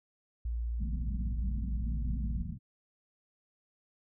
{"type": "tone", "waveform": "sine", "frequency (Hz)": 57.9, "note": "A#1", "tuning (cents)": -11, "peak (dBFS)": -31, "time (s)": [0.45, 2.43], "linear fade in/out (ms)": 5}
{"type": "low-pass noise", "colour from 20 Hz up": "white", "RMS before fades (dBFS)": -39, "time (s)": [0.78, 2.59], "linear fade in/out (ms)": 50, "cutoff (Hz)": 240, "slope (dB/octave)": 96}
{"effects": []}